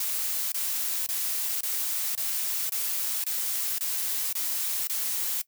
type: noise bursts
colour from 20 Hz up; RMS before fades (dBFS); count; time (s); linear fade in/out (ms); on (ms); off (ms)
blue; -29; 10; 0-5.416; 2; 520; 24
effects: noise-tail reverb RT60 0.1 s tail -19 dB re dry